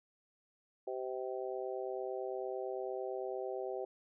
harmonic tone, 128.9 Hz, C3, 26 cents flat, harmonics 3 / 4 / 5 / 6, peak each -40 / -42 / -44 / -46 dBFS, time 0.87-3.85 s, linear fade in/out 5 ms, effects none

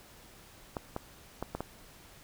clicks, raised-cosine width 1 ms, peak -20 dBFS, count 5, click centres 0.768 / 0.964 / 1.426 / 1.55 / 1.606 s, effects pink hiss -55 dBFS RMS until 2.23 s

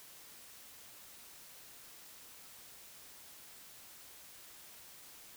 silence, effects white hiss -55 dBFS RMS until 5.36 s

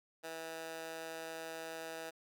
15% pulse tone with high-pass filter, 162.6 Hz, E3, 23 cents flat, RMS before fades -45 dBFS, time 0.23-2.11 s, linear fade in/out 20 ms, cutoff 610 Hz, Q 0.98, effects none

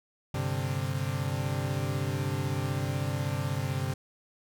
40% pulse chord, G suspended fourth, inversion none, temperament equal, 98 / 130.81 / 146.83 Hz, G2 / C3 / D3, 0 / 0 / 0 cents, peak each -33 / -31 / -33 dBFS, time 0.34-3.94 s, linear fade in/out 5 ms, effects none

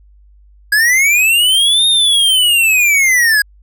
square linear two-way sweep, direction up then down, 1635 to 3711 to 1635 Hz, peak -9 dBFS, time 0.72-3.42 s, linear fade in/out 5 ms, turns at 1.87 s, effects added 50 Hz sine -42 dBFS peak until 3.62 s

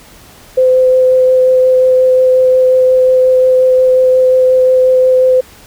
sine tone with vibrato, 513 Hz, C5, 34 cents flat, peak -5 dBFS, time 0.57-5.41 s, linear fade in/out 10 ms, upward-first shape sine, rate 5.6 Hz, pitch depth 8 cents each way, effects pink hiss -39 dBFS RMS until 5.66 s

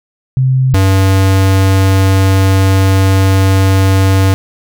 sine / square tone pair in turn, 130.7 / 96.03 Hz, C3 / G2, -1 / -35 cents, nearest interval perfect fourth, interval 534 cents, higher first, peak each -7 dBFS, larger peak neither, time 0.37-0.74 / 0.74-4.34 s, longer second, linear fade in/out 0 ms, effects none

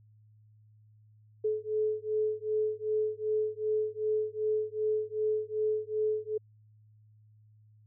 sine beating tone pair, 428.7 / 431.3 Hz, A4 / A4, -45 / -35 cents, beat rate 2.6 Hz, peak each -31 dBFS, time 1.44-6.38 s, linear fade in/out 10 ms, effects added 107 Hz sine -57 dBFS peak until 7.86 s

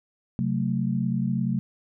sine chord, F# diminished, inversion second, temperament just, 133.2 / 185 / 222 Hz, C3 / F#3 / A3, +31 / 0 / +16 cents, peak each -27 dBFS, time 0.39-1.59 s, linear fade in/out 0 ms, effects none

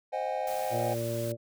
triangle chord, Ab dominant seventh, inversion first, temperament equal with one note detuned, 523.3 / 622.3 / 740 / 813.5 Hz, C5 / Eb5 / Gb5 / Ab5, 0 / 0 / 0 / -36 cents, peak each -33 dBFS, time 0.12-0.95 s, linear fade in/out 20 ms
white noise, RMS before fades -44 dBFS, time 0.47-1.32 s, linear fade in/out 2 ms
harmonic tone, 116.3 Hz, A#2, 4 cents flat, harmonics 1 / 2 / 3 / 4 / 5, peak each -34 / -40 / -37 / -42 / -33 dBFS, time 0.7-1.37 s, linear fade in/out 50 ms
effects none

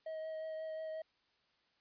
triangle tone with vibrato, 634 Hz, D#5, 32 cents sharp, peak -38 dBFS, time 0.06-1.02 s, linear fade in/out 5 ms, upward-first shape triangle, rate 5.6 Hz, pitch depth 15 cents each way, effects white hiss -75 dBFS RMS until 1.8 s + resampled to 11025 Hz

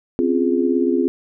sine chord, Db major seventh, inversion third, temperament just, 259.9 / 277.2 / 346.5 / 415.8 Hz, C4 / Db4 / F4 / Ab4, -11 / 0 / -14 / +2 cents, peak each -19 / -25 / -19 / -22 dBFS, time 0.19-1.08 s, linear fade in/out 0 ms, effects none

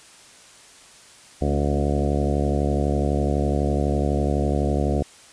harmonic tone with a mistuned harmonic, 72 Hz, D2, 34 cents flat, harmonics 1 / 2 / 3 / 4 / 5 / 6 / 7 / 8 / 9 / 10, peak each -23 / -26 / -28 / -29 / -30 / -31 / -31 / -32 / -33 / -33 dBFS, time 1.41-5.03 s, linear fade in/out 10 ms, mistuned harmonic 4, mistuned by -25 cents, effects white hiss -48 dBFS RMS until 5.32 s + resampled to 22050 Hz

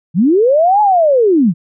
sine linear two-way sweep, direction up then down, 146.83 to 858 to 146.83 Hz, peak -7 dBFS, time 0.14-1.54 s, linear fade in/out 50 ms, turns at 0.81 s, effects none

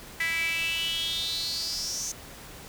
sawtooth tone with high-pass filter sweep, 329.6 Hz, E4, in tune, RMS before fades -30 dBFS, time 0.2-2.12 s, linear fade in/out 5 ms, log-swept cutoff 2000 to 6300 Hz, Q 8.6, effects pink hiss -45 dBFS RMS until 2.68 s

